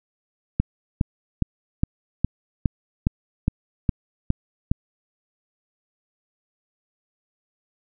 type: click train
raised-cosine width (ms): 5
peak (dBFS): -6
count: 11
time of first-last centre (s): 0.6-4.715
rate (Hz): 2.43
effects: none